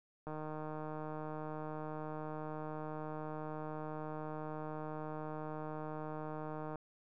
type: click train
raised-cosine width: 1 ms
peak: -30 dBFS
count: 1000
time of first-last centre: 0.27-6.757 s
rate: 154 Hz
effects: none